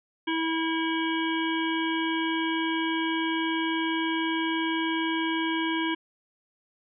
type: harmonic tone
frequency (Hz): 324.9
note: E4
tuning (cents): -25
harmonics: 1 / 3 / 5 / 7 / 9 / 10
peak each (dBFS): -27 / -32 / -34 / -35 / -37 / -37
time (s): 0.27-5.95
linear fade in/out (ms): 10
effects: none